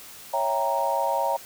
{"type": "chord", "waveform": "sine", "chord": "C# diminished seventh", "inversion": "none", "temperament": "equal", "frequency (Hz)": [554.4, 659.3, 784, 932.3], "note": ["C#5", "E5", "G5", "Bb5"], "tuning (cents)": [0, 0, 0, 0], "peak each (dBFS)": [-28, -29, -29, -25], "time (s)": [0.33, 1.37], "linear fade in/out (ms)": 10, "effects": ["white hiss -44 dBFS RMS until 1.45 s"]}